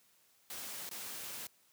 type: noise with dropouts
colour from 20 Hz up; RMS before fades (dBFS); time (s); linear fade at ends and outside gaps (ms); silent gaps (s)
white; -44; 0.5-1.47; 2; 0.892-0.912
effects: white hiss -69 dBFS RMS until 1.72 s + high-pass 100 Hz 12 dB/octave